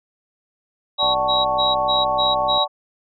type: chord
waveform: sine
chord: D major seventh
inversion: none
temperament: equal with one note detuned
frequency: 587.3 / 754.2 / 880 / 1108.7 Hz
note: D5 / F#5 / A5 / C#6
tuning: 0 / +33 / 0 / 0 cents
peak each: -23 dBFS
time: 0.98-2.68 s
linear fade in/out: 50 ms
type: tone bursts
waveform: sine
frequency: 3847 Hz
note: B7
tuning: 46 cents flat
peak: -18 dBFS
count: 6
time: 0.98-2.65 s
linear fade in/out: 20 ms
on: 170 ms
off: 130 ms
type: click train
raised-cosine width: 2 ms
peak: -24 dBFS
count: 101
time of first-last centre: 1.03-2.576 s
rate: 64.7 Hz
effects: none